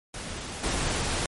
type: noise with level steps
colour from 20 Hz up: pink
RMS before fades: -36 / -28 dBFS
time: 0.14-1.26 s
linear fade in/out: 2 ms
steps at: 0.63 s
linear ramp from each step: 10 ms
effects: MP3 48 kbps